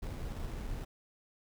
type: noise with sample-and-hold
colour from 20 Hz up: brown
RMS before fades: -39 dBFS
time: 0.02-0.85 s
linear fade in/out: 10 ms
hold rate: 4410 Hz
effects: none